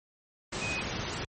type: tone in noise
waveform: sine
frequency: 2506 Hz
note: D#7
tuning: 12 cents sharp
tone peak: -33 dBFS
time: 0.61-0.82 s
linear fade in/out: 10 ms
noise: pink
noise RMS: -34 dBFS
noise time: 0.52-1.25 s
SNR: -2 dB
effects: high-pass 60 Hz 12 dB/octave + MP3 32 kbps